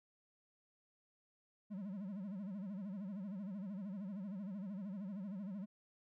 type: tone with vibrato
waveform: triangle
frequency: 196 Hz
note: G3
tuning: in tune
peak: -40 dBFS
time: 1.7-5.66 s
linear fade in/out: 20 ms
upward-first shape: sine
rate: 13 Hz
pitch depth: 150 cents each way
effects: none